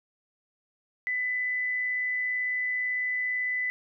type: tone with amplitude modulation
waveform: sine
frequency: 1999 Hz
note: B6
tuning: 20 cents sharp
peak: -25 dBFS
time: 1.07-3.7 s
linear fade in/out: 0 ms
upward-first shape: sine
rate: 118 Hz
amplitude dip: 25%
effects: none